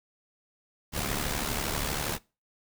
pink noise with amplitude modulation, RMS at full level -28 dBFS, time 0.92-2.19 s, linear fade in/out 50 ms, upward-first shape sine, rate 72.5 Hz, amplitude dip 65%, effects noise-tail reverb RT60 0.3 s tail -23 dB re dry

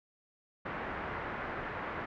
white low-pass noise, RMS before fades -39 dBFS, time 0.65-2.06 s, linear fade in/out 10 ms, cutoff 1800 Hz, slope 24 dB/octave, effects none

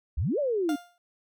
sine exponential two-way sweep, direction up then down, 58.27 to 610 to 277.1 Hz, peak -24 dBFS, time 0.17-0.76 s, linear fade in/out 10 ms, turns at 0.39 s
30% pulse tone with exponential decay, 702 Hz, F5, 9 cents sharp, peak -27 dBFS, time 0.69-0.98 s, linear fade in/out 1 ms, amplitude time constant 61 ms
effects none

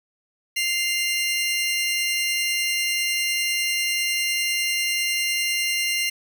sawtooth tone pair together, 2093 / 2794 Hz, C7 / F7, 0 / 0 cents, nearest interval perfect fourth, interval 500 cents, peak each -21 dBFS, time 0.56-6.1 s, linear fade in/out 10 ms, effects none

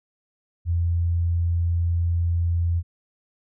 sine tone, 85.3 Hz, F2, 40 cents flat, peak -19 dBFS, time 0.65-2.83 s, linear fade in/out 50 ms, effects none

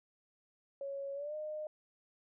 sine tone with pitch glide, 554.4 to 611.6 Hz, C#5 to D#5, 0 to -30 cents, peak -38 dBFS, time 0.81-1.67 s, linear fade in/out 2 ms, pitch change +170 cents, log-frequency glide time 1.14-1.35 s, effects none

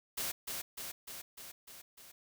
white noise with echo, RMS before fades -37 dBFS, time 0.17-0.32 s, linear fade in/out 10 ms, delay 300 ms, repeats 6, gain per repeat -3 dB, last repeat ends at 2.12 s, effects none

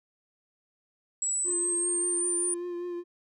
sine linear sweep, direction up, 7720 to 9397 Hz, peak -26 dBFS, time 1.22-2.54 s, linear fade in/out 2 ms
triangle tone with vibrato, 350.8 Hz, F4, 8 cents sharp, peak -30 dBFS, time 1.44-3.04 s, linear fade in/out 50 ms, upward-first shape triangle, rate 5.1 Hz, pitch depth 27 cents each way
effects none

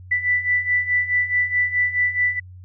sine beating tone pair, 1975.5 / 1980.2 Hz, B6 / B6, 0 / +4 cents, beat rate 4.7 Hz, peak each -23 / -19 dBFS, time 0.11-2.4 s, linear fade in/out 10 ms, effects added 91 Hz sine -38 dBFS peak until 2.64 s

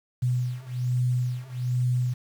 sine beating tone pair, 123.8 / 125 Hz, B2 / B2, +5 / +21 cents, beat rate 1.2 Hz, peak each -27 / -26 dBFS, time 0.22-2.14 s, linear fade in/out 10 ms, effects 8-bit

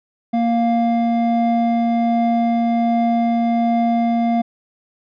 triangle tone pair together, 232.9 / 700 Hz, A#3 / F5, -1 / +4 cents, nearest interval octave + perfect fifth, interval 1905 cents, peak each -14 / -17 dBFS, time 0.33-4.42 s, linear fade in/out 10 ms, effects resampled to 11025 Hz

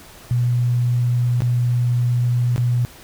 sine tone with dropouts, 121.8 Hz, B2, 24 cents flat, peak -15 dBFS, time 0.31-2.85 s, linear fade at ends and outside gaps 0 ms, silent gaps 1.405-1.42 / 2.561-2.579 s, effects pink hiss -43 dBFS RMS until 3.03 s

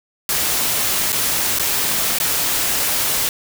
white noise with dropouts, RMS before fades -19 dBFS, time 0.29-3.29 s, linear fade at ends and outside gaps 1 ms, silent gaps 1.121-1.127 / 1.587-1.596 / 2.186-2.2 s, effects none

